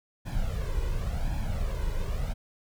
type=noise with flanger; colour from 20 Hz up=brown; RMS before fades=-29 dBFS; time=0.25-2.34 s; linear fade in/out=20 ms; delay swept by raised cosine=1.2 to 2.04 ms; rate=0.91 Hz; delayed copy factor=+0.75; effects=none